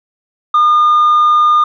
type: tone with tanh clipping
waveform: sine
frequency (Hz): 1215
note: D#6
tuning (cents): -42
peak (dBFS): -7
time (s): 0.54-1.64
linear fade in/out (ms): 5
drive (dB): 1
effects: none